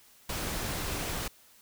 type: noise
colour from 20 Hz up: pink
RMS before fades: -34 dBFS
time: 0.29-1.28 s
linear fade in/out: 5 ms
effects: white hiss -59 dBFS RMS until 1.61 s